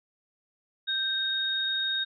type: tone pair together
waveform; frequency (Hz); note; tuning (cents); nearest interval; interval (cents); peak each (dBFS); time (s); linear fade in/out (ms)
sine; 1568 / 3729; G6 / A#7; 0 / 0; octave + minor third; 1500; -32 / -27; 0.87-2.05; 20
effects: none